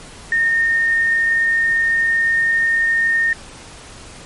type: tone with quantisation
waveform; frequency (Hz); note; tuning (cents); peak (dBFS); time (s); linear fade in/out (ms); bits
sine; 1832; A#6; -31; -13; 0.32-3.33; 2; 7
effects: pink hiss -38 dBFS RMS until 4.25 s + MP3 48 kbps